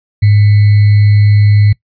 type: tone with sample-and-hold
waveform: sine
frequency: 103.83 Hz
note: G#2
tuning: in tune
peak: -4 dBFS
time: 0.22-1.73 s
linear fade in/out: 10 ms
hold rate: 2100 Hz
effects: noise-tail reverb RT60 0.1 s tail -21 dB re dry + resampled to 11025 Hz